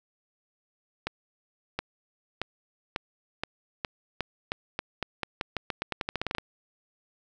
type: accelerating click train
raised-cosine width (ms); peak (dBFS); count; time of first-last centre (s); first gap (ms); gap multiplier
0.3; -13; 24; 1.07-6.383; 720; 0.87
effects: none